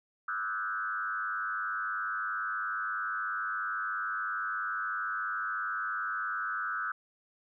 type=tone with frequency modulation; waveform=sine; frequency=1396.9 Hz; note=F6; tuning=in tune; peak=-31 dBFS; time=0.28-6.92 s; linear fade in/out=5 ms; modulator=103 Hz; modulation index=1.7; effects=none